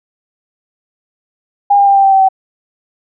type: tone with pitch steps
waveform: sine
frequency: 809 / 801.6 / 794.2 / 786.9 / 779.6 / 772.5 / 765.4 Hz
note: G#5 / G5 / G5 / G5 / G5 / G5 / G5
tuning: -46 / +38 / +22 / +6 / -10 / -26 / -42 cents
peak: -5 dBFS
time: 1.7-2.288 s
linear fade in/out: 10 ms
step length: 84 ms
effects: none